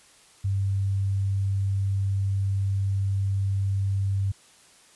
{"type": "tone", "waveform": "sine", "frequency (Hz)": 98, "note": "G2", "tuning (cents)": 0, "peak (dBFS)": -22, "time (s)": [0.44, 4.32], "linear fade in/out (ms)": 10, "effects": ["white hiss -55 dBFS RMS until 4.95 s", "resampled to 24000 Hz"]}